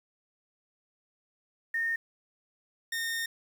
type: tone pair in turn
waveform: sine / sawtooth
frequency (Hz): 1833 / 1833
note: A#6 / A#6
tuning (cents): -30 / -30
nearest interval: unison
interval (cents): 0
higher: neither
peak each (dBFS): -27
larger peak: neither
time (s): 1.74-1.96 / 2.92-3.26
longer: second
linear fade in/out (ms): 5
effects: 9-bit